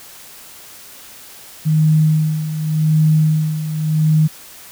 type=tone with tremolo; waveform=sine; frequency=155.56 Hz; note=D#3; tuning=in tune; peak=-9 dBFS; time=1.65-4.28 s; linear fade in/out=20 ms; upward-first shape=sine; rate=0.87 Hz; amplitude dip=70%; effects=white hiss -39 dBFS RMS until 4.71 s